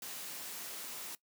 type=high-pass noise; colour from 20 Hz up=white; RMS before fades=-44 dBFS; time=0.02-1.15 s; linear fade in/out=2 ms; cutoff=170 Hz; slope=12 dB/octave; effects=noise-tail reverb RT60 0.1 s tail -19 dB re dry